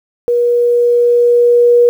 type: tone with level ramp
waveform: sine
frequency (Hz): 480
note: B4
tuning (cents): -49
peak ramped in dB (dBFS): -9 to -4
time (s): 0.28-1.89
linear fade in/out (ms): 0
effects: 7-bit